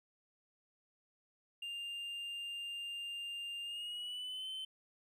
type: tone with pitch glide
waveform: triangle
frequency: 2800 to 3071 Hz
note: F7 to G7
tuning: +4 to -36 cents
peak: -39 dBFS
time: 1.62-4.65 s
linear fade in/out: 5 ms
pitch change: +160 cents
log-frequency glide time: 3.63-4.48 s
effects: none